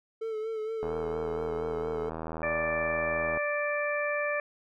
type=tone with vibrato; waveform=triangle; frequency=440 Hz; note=A4; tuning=in tune; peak=-29 dBFS; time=0.21-2.1 s; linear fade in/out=10 ms; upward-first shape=sine; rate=4.3 Hz; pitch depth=39 cents each way
type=click train; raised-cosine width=1 ms; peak=-22 dBFS; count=206; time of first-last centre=0.83-3.373 s; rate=80.6 Hz
type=harmonic tone; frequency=587.3 Hz; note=D5; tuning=in tune; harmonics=1 / 2 / 3 / 4; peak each=-30 / -36 / -33 / -35 dBFS; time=2.43-4.4 s; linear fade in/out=2 ms
effects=none